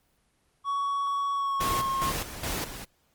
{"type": "tone with pitch glide", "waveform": "triangle", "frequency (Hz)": [1121, 1076], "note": ["C#6", "C6"], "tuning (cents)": [19, 48], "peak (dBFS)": -24, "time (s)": [0.64, 2.13], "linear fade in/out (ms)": 50, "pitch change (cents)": -71, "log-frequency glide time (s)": [1.34, 1.89]}
{"type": "noise with tremolo", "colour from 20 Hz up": "pink", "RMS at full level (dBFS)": -31, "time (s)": [1.6, 2.85], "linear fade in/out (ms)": 10, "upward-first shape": "square", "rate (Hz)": 2.4, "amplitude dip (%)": 65}
{"effects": ["pink hiss -69 dBFS RMS until 3.14 s", "Opus 24 kbps"]}